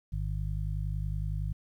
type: harmonic tone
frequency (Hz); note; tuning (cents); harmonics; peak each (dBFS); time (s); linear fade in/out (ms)
50.8; G#1; -38; 1 / 2 / 3; -32 / -35 / -37; 0.12-1.53; 10
effects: 11-bit